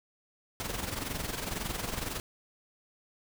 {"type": "noise with amplitude modulation", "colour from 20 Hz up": "pink", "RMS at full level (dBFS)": -33, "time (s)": [0.6, 2.2], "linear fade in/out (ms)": 0, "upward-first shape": "sine", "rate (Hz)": 21.9, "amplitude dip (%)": 65, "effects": []}